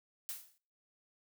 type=noise with exponential decay; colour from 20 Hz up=blue; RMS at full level=-38 dBFS; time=0.29-0.58 s; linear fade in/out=0 ms; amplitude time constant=63 ms; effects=noise-tail reverb RT60 0.5 s tail -26 dB re dry